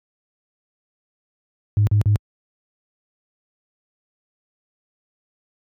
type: tone bursts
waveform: sine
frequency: 103.83 Hz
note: G#2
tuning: in tune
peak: -11 dBFS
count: 3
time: 1.77-2.158 s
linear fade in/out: 0 ms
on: 100 ms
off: 44 ms
effects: tanh soft clip ceiling -9 dBFS + high-pass 60 Hz 12 dB/octave